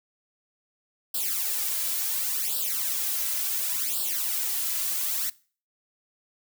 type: noise with flanger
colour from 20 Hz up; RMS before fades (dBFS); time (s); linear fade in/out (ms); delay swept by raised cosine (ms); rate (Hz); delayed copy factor
blue; -28; 1.14-5.3; 5; 0.23 to 3.03; 0.7; +0.9
effects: noise-tail reverb RT60 0.4 s tail -21 dB re dry